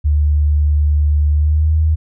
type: tone with pitch glide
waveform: sine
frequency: 74.2 to 78.48 Hz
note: D2 to D#2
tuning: +18 to +15 cents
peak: -10 dBFS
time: 0.04-1.96 s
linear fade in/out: 20 ms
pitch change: +97 cents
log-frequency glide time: 1.32-1.75 s
effects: none